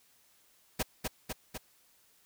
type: noise with echo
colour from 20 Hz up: pink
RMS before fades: -31 dBFS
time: 0.79-0.83 s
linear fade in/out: 10 ms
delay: 250 ms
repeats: 3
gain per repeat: -3 dB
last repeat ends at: 1.58 s
effects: white hiss -66 dBFS RMS until 2.25 s